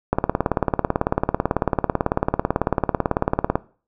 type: click train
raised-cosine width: 1 ms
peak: -3 dBFS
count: 63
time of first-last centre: 0.13-3.555 s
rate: 18.1 Hz
effects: noise-tail reverb RT60 0.4 s tail -19 dB re dry